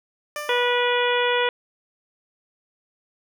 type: tone with exponential decay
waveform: 15% pulse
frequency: 594 Hz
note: D5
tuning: 20 cents sharp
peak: -20 dBFS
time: 0.36-1.05 s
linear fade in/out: 1 ms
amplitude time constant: 150 ms
type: harmonic tone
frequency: 487.9 Hz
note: B4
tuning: 21 cents flat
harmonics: 1 / 2 / 3 / 4 / 5 / 6 / 7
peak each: -22 / -25 / -27 / -28 / -29 / -30 / -30 dBFS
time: 0.49-1.49 s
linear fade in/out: 2 ms
effects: none